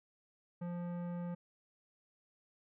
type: tone with tanh clipping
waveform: sine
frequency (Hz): 174.61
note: F3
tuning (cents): 0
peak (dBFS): -40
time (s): 0.61-1.35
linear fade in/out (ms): 10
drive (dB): 15
effects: none